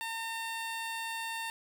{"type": "tone", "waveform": "15% pulse", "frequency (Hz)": 908, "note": "A#5", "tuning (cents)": -46, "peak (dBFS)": -29, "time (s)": [0.01, 1.5], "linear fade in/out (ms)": 0, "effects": []}